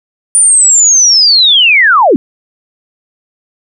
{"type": "linear sweep", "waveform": "sine", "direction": "down", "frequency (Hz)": [9397, 221.8], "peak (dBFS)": -3, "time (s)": [0.35, 2.16], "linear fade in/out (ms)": 0, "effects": []}